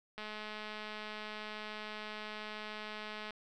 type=click train; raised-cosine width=0.3 ms; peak=-28 dBFS; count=667; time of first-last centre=0.18-3.307 s; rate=213 Hz; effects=none